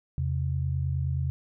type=tone pair together; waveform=sine; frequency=84 / 133.42 Hz; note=E2 / C3; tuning=+33 / +34 cents; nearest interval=minor sixth; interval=801 cents; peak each=-28 dBFS; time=0.18-1.3 s; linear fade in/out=0 ms; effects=none